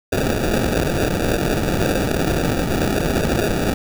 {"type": "noise with sample-and-hold", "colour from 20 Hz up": "blue", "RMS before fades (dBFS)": -19, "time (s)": [0.12, 3.74], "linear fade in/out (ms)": 5, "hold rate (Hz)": 1050, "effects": []}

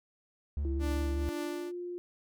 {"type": "tone with vibrato", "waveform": "triangle", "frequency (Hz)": 71.1, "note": "C#2", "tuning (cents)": 45, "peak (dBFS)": -28, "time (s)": [0.57, 1.29], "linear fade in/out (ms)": 0, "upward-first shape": "sine", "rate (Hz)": 5.1, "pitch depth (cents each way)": 33}
{"type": "tone with pitch glide", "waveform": "sine", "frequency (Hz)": [335.1, 353.2], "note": ["E4", "F4"], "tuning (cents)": [29, 20], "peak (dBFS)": -36, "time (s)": [0.65, 1.98], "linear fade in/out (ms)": 0, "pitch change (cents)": 91, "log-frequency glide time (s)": [1.03, 1.74]}
{"type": "tone with tremolo", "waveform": "sawtooth", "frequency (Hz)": 294.2, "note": "D4", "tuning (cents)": 3, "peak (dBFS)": -31, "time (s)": [0.79, 1.72], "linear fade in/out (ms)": 50, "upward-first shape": "triangle", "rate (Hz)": 2, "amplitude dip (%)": 65}
{"effects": []}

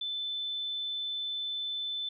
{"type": "tone", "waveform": "sine", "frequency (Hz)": 3520, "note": "A7", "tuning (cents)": 0, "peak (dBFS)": -32, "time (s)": [0.01, 2.09], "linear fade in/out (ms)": 5, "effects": []}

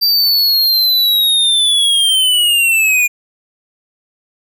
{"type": "linear sweep", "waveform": "square", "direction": "down", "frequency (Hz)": [4699, 2422], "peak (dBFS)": -10, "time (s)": [0.01, 3.08], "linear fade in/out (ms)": 20, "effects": []}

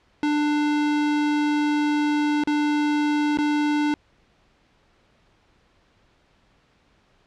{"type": "tone with dropouts", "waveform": "square", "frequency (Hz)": 296.7, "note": "D4", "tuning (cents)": 18, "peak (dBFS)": -20, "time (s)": [0.23, 3.94], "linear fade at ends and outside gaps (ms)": 1, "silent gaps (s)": [[2.437, 2.473], [3.373, 3.386]], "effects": ["pink hiss -61 dBFS RMS until 7.26 s", "low-pass 4000 Hz 12 dB/octave"]}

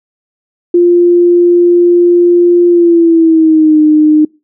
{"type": "tone with pitch glide", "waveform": "sine", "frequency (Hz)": [349.3, 305.8], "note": ["F4", "D#4"], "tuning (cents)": [0, -30], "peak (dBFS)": -3, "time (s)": [0.74, 4.25], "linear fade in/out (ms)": 5, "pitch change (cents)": -230, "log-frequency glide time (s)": [2.68, 3.8], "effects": ["noise-tail reverb RT60 0.3 s tail -26 dB re dry"]}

